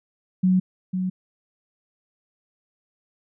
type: tone with echo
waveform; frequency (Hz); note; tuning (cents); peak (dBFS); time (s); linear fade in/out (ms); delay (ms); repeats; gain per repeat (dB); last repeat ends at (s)
sine; 185; F#3; 0; -15; 0.43-0.6; 10; 500; 1; -7; 1.1
effects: none